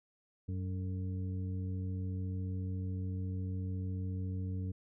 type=harmonic tone with a mistuned harmonic; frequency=94 Hz; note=F#2; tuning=28 cents sharp; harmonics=1 / 2 / 3 / 5; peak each=-35 / -43 / -47 / -53 dBFS; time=0.48-4.72 s; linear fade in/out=10 ms; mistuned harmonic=5; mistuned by=-73 cents; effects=none